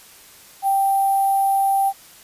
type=tone with sample-and-hold; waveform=sine; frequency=784 Hz; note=G5; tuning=in tune; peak=-15 dBFS; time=0.62-1.93 s; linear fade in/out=50 ms; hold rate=11025 Hz; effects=white hiss -46 dBFS RMS until 2.23 s + resampled to 32000 Hz